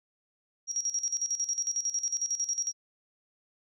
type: tone with tremolo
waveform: sine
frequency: 5660 Hz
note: F8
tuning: 22 cents sharp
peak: -26 dBFS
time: 0.67-2.73 s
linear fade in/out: 50 ms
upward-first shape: square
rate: 11 Hz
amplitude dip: 75%
effects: none